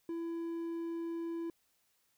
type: tone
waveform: triangle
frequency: 334.3 Hz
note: E4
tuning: 24 cents sharp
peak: -34 dBFS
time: 0.09-1.5 s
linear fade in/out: 2 ms
effects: white hiss -75 dBFS RMS until 2.17 s